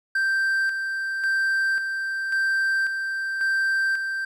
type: tone with tremolo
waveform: triangle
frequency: 1568 Hz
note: G6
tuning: in tune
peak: -18 dBFS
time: 0.15-4.25 s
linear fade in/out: 5 ms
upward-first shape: square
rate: 0.92 Hz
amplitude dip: 45%
effects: none